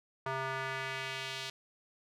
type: tone with band-pass filter sweep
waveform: square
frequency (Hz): 133.1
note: C3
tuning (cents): +30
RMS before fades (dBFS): -38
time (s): 0.26-1.5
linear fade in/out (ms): 2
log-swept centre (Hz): 1100 to 3800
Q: 1.4
effects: none